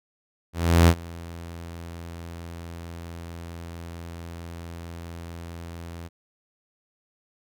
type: tone with ADSR envelope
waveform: sawtooth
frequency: 84.5 Hz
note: E2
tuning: 43 cents sharp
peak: -8 dBFS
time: 0.53-6.09 s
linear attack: 350 ms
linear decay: 65 ms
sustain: -24 dB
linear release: 26 ms
effects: none